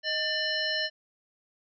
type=harmonic tone with a mistuned harmonic; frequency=595 Hz; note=D5; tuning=22 cents sharp; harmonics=1 / 3 / 5 / 7 / 9; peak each=-35 / -31 / -33 / -33 / -35 dBFS; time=0.03-0.9 s; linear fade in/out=50 ms; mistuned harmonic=1; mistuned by=+80 cents; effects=none